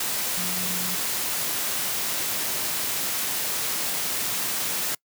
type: tone in noise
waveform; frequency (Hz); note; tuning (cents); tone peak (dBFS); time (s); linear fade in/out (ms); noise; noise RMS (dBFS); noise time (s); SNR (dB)
sine; 181.2; F#3; -36; -34; 0.37-0.95; 5; white; -27; 0-4.95; -10
effects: noise-tail reverb RT60 0.1 s tail -25 dB re dry + high-pass 100 Hz 12 dB/octave